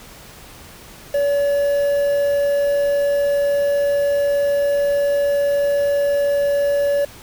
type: tone with quantisation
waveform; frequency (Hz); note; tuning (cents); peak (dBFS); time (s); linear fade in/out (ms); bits
triangle; 569; C#5; +45; -13; 1.14-7.05; 5; 6
effects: pink hiss -41 dBFS RMS until 7.22 s